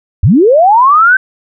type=linear sweep; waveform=sine; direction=up; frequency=65.41 to 1563 Hz; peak=-3 dBFS; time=0.23-1.17 s; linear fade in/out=5 ms; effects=none